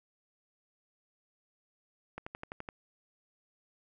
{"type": "click train", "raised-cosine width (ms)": 0.5, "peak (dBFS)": -25, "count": 7, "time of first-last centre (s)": [2.18, 2.688], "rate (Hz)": 11.8, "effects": []}